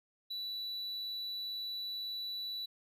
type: tone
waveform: triangle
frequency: 3951 Hz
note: B7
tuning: in tune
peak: -36 dBFS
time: 0.3-2.66 s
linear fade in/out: 10 ms
effects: none